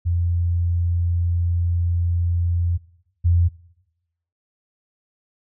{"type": "tone pair in turn", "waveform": "sine", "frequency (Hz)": [86.3, 86.3], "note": ["F2", "F2"], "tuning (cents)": [-20, -20], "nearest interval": "unison", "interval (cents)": 0, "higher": "neither", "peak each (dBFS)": [-17, -13], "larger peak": "second", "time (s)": [[0.05, 2.78], [3.24, 3.49]], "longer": "first", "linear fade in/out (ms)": 20, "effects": ["noise-tail reverb RT60 0.9 s tail -22 dB re dry"]}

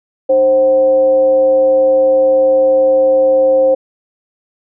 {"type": "tone with frequency modulation", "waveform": "sine", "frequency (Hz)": 529, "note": "C5", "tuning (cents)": 19, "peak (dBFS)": -7, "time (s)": [0.29, 3.75], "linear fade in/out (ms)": 10, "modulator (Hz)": 227, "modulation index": 0.29, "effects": []}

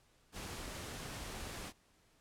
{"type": "noise", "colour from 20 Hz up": "pink", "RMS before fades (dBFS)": -45, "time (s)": [0.32, 1.73], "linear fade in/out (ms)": 50, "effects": ["pink hiss -70 dBFS RMS until 2.2 s", "low-pass 11000 Hz 12 dB/octave"]}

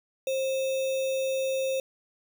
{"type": "tone with sample-and-hold", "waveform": "sine", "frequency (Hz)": 531, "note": "C5", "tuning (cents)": 25, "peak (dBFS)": -25, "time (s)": [0.27, 1.8], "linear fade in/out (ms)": 2, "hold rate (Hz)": 3150, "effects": []}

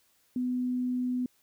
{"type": "tone", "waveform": "sine", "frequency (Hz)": 250, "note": "B3", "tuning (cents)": 21, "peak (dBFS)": -27, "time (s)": [0.36, 1.26], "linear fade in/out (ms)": 2, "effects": ["white hiss -68 dBFS RMS until 1.42 s"]}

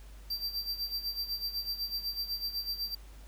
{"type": "tone with tremolo", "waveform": "square", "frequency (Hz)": 4699, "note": "D8", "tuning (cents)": 0, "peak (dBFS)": -31, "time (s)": [0.3, 2.95], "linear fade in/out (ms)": 5, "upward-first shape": "sine", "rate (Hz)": 8, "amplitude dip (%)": 75, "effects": ["added 50 Hz sine -47 dBFS peak until 3.27 s", "pink hiss -59 dBFS RMS until 3.27 s"]}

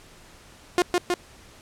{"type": "tone with echo", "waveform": "sawtooth", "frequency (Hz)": 355.2, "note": "F4", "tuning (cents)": 29, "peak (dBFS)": -13, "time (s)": [0.78, 0.82], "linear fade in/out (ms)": 0, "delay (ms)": 160, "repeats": 2, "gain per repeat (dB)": -2, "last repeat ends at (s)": 1.14, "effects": ["pink hiss -50 dBFS RMS until 1.61 s", "low-pass 10000 Hz 12 dB/octave"]}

